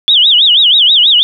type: tone with vibrato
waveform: sine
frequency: 3322 Hz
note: G#7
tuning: in tune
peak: -4 dBFS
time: 0.08-1.23 s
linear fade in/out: 0 ms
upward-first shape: sine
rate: 6.2 Hz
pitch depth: 250 cents each way
effects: none